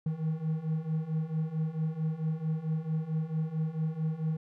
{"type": "beating tone pair", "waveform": "triangle", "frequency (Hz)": [155.56, 160.06], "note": ["D#3", "D#3"], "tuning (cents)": [0, 49], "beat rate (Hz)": 4.5, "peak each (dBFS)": [-32, -29], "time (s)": [0.06, 4.37], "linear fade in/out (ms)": 5, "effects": []}